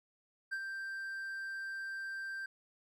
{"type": "tone with ADSR envelope", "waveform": "triangle", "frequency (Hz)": 1573, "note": "G6", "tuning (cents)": 6, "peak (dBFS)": -32, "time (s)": [0.51, 2.46], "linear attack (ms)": 20, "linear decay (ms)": 57, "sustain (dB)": -5, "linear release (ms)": 4, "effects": []}